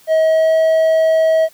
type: tone with pitch glide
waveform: triangle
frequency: 637 to 641.8 Hz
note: D#5 to E5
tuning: +41 to -46 cents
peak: -8 dBFS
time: 0.07-1.49 s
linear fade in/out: 50 ms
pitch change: +13 cents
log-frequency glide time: 0.22-0.55 s
effects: white hiss -48 dBFS RMS until 1.53 s